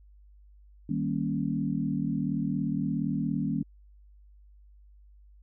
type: chord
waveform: sine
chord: Eb dominant seventh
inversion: none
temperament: equal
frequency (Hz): 155.56 / 196 / 233.1 / 277.2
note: Eb3 / G3 / Bb3 / Db4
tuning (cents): 0 / 0 / 0 / 0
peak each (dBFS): -32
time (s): 0.89-3.63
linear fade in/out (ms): 5
effects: added 50 Hz sine -52 dBFS peak until 5.42 s